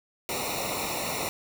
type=noise with comb filter; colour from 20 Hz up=pink; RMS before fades=-31 dBFS; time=0.29-1.29 s; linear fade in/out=0 ms; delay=0.62 ms; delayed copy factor=-0.95; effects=none